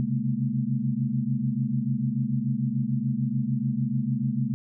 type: tone cluster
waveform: sine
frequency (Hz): 130.4 / 137.2 / 208.8 / 232.3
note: C3 / C#3 / G#3 / A#3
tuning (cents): -5 / -17 / +10 / -6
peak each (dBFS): -29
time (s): 0-4.54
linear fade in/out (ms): 0
effects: none